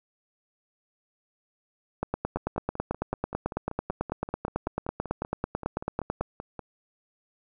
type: two click trains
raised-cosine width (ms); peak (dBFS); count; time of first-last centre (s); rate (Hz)
1; -22 / -13; 23 / 39; 2.37-6.593 / 2.03-6.21; 5.21 / 9.09
effects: none